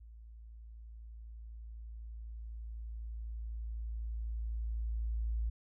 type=tone with level ramp; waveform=sine; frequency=56 Hz; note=A1; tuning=31 cents sharp; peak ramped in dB=-50 to -31 dBFS; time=0-5.5 s; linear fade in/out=10 ms; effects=none